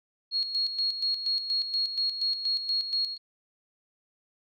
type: tone with tremolo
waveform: sine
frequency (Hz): 4302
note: C8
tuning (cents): +47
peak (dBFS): -24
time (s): 0.31-3.18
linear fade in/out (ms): 50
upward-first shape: square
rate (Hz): 4.2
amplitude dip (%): 60
effects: none